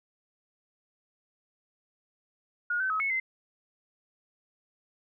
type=tone with pitch steps; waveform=sine; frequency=1437 / 1531 / 1279 / 2197 / 2067 Hz; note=F6 / G6 / D#6 / C#7 / C7; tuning=+49 / -41 / +47 / -16 / -22 cents; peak=-26 dBFS; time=2.7-3.2 s; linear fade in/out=5 ms; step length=100 ms; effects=none